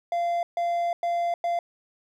triangle tone bursts at uneven times, 690 Hz, F5, 21 cents flat, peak -21 dBFS, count 4, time 0.12-0.43 / 0.57-0.93 / 1.03-1.34 / 1.44-1.59 s, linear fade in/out 2 ms, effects none

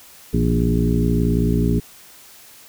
harmonic tone with a mistuned harmonic, 58.6 Hz, A#1, 10 cents sharp, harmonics 1 / 2 / 3 / 4 / 5 / 6 / 7, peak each -21 / -22 / -21 / -22 / -25 / -30 / -26 dBFS, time 0.33-1.8 s, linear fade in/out 10 ms, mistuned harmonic 3, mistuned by -67 cents, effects white hiss -45 dBFS RMS until 2.68 s

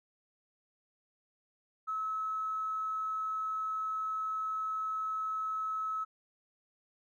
triangle tone with tanh clipping, 1294 Hz, E6, 32 cents flat, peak -32 dBFS, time 1.87-6.05 s, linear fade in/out 20 ms, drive 3 dB, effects none

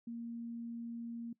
sine tone, 233.4 Hz, A#3, 2 cents sharp, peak -40 dBFS, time 0.07-1.33 s, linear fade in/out 5 ms, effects noise-tail reverb RT60 0.1 s tail -20 dB re dry

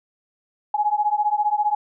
sine beating tone pair, 830.6 / 845.6 Hz, G#5 / G#5, 0 / +31 cents, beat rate 15 Hz, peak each -21 dBFS, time 0.74-1.75 s, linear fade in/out 5 ms, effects none

